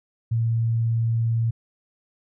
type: tone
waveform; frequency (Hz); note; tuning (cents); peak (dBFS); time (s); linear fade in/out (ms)
sine; 114.7; A#2; -28; -19; 0.31-1.51; 10
effects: none